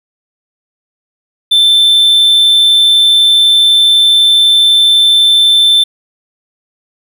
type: tone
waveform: triangle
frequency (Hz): 3544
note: A7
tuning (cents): +12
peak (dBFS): -3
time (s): 1.51-5.84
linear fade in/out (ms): 10
effects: none